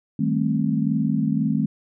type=chord; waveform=sine; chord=A half-diminished seventh; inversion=second; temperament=just; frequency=158.4 / 198 / 220 / 264 Hz; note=Eb3 / G3 / A3 / C4; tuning=+31 / +18 / 0 / +16 cents; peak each=-24 / -26 / -23 / -25 dBFS; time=0.19-1.66 s; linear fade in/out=5 ms; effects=none